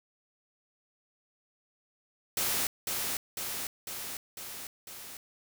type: noise with echo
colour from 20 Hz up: white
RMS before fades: -30 dBFS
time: 2.37-2.67 s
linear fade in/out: 2 ms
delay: 500 ms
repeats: 5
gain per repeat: -3 dB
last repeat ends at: 5.17 s
effects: none